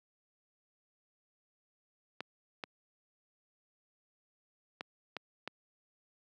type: clicks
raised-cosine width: 0.3 ms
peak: -22 dBFS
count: 5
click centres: 2.206 / 2.638 / 4.809 / 5.167 / 5.476 s
effects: high-pass 200 Hz 12 dB/octave